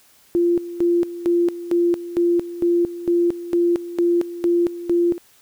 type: tone with tremolo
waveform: sine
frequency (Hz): 345.6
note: F4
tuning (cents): -18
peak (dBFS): -14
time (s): 0.35-5.18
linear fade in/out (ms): 0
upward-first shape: square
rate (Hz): 2.2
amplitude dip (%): 80
effects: white hiss -54 dBFS RMS until 5.41 s